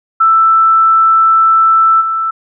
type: tone with level steps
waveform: sine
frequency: 1325 Hz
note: E6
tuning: 9 cents sharp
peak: -5 / -12 dBFS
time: 0.2-2.31 s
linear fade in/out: 10 ms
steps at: 2 s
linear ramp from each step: 20 ms
effects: none